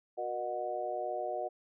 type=harmonic tone with a mistuned harmonic; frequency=122.2 Hz; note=B2; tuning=18 cents flat; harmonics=3 / 4 / 5 / 6; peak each=-42 / -41 / -37 / -37 dBFS; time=0.17-1.49 s; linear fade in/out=20 ms; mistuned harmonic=4; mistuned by=-49 cents; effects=none